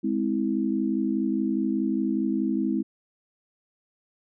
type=chord; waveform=sine; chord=Ab augmented; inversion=none; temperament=just; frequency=207.7 / 259.6 / 324.5 Hz; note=Ab3 / C4 / E4; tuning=0 / -13 / -27 cents; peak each=-27 dBFS; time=0.03-2.83 s; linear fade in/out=20 ms; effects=none